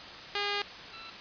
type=tone pair in turn; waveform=5% pulse; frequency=407.4 / 1337.5 Hz; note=G#4 / E6; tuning=-33 / +25 cents; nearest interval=octave + major sixth; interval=2058 cents; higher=second; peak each=-18 / -29 dBFS; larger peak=first; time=0.35-0.62 / 0.93-1.1 s; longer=first; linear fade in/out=2 ms; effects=white hiss -44 dBFS RMS until 1.2 s + resampled to 11025 Hz